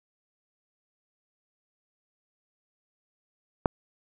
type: click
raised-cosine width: 1 ms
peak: -7 dBFS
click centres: 3.658 s
effects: none